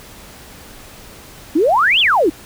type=exponential two-way sweep; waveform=sine; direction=up then down; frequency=282 to 3520 to 282 Hz; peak=-10 dBFS; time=1.55-2.3 s; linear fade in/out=10 ms; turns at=2 s; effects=pink hiss -39 dBFS RMS until 2.45 s